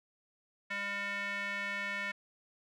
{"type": "tone with band-pass filter", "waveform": "square", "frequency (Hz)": 201.1, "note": "G3", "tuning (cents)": 44, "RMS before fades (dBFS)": -37, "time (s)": [0.7, 2.12], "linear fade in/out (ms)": 10, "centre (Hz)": 2000, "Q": 4.1, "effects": []}